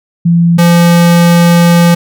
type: tone pair in turn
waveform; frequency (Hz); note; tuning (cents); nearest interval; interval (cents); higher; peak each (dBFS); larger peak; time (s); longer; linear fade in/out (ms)
sine / square; 170 / 171.68; F3 / F3; -46 / -29; unison; 17; second; -4; neither; 0.25-0.58 / 0.58-1.95; second; 10
effects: none